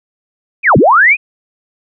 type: linear two-way sweep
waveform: sine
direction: down then up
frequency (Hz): 2576 to 98.9 to 2576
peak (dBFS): -4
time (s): 0.63-1.17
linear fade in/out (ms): 50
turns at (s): 0.77
effects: none